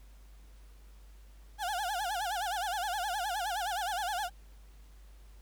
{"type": "tone with vibrato", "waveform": "35% pulse", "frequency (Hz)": 775, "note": "G5", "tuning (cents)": -20, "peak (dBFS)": -30, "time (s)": [1.58, 4.3], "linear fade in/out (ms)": 50, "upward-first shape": "sine", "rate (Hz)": 9.6, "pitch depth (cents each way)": 190, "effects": ["added 50 Hz sine -51 dBFS peak until 5.41 s", "pink hiss -65 dBFS RMS until 5.41 s"]}